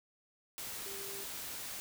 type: tone in noise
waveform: sine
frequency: 395.4 Hz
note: G4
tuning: 15 cents sharp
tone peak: -48 dBFS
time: 0.86-1.24 s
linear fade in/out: 0 ms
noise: white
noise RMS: -43 dBFS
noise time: 0.58-1.8 s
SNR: -8 dB
effects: none